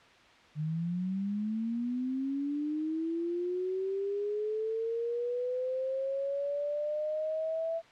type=linear sweep; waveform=sine; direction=up; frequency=149 to 665 Hz; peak=-30 dBFS; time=0.55-7.82 s; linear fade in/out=50 ms; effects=white hiss -57 dBFS RMS until 7.91 s + low-pass 3000 Hz 12 dB/octave